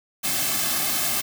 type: noise with comb filter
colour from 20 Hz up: white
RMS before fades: -24 dBFS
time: 0.23-1.22 s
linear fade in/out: 20 ms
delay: 2.1 ms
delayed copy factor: -0.9
effects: none